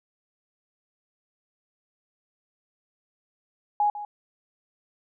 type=tone with echo; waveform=sine; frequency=830.6 Hz; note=G#5; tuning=in tune; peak=-19 dBFS; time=3.8-3.9 s; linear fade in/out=2 ms; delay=150 ms; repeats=1; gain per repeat=-13 dB; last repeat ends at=4.05 s; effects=none